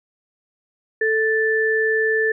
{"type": "tone pair together", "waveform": "sine", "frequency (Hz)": [440, 1760], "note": ["A4", "A6"], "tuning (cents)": [0, 0], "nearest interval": "2 octaves", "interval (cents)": 2400, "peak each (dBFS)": -19, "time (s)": [1.01, 2.32], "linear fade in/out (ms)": 5, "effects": []}